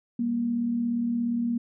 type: tone pair together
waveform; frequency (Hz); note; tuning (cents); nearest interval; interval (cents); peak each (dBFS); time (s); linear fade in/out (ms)
sine; 200 / 237.1; G3 / A#3; +35 / +30; minor third; 295; -35 / -24; 0.19-1.58; 5
effects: none